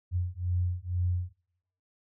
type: beating tone pair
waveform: sine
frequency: 88.3 / 90.4 Hz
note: F2 / F#2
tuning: +20 / -40 cents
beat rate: 2.1 Hz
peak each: -30 dBFS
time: 0.11-1.33 s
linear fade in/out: 50 ms
effects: noise-tail reverb RT60 0.8 s tail -21 dB re dry